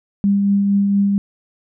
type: tone with tremolo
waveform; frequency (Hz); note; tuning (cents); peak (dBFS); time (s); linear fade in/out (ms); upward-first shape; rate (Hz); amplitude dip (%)
sine; 200; G3; +35; -11; 0.24-1.18; 0; triangle; 4.3; 30
effects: none